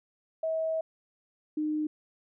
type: tone pair in turn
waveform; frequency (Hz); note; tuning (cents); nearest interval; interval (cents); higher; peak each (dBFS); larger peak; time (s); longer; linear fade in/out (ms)
sine; 643 / 305.3; E5 / D#4; -43 / -33; octave + minor second; 1290; first; -27; neither; 0.43-0.81 / 1.57-1.87; first; 5
effects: none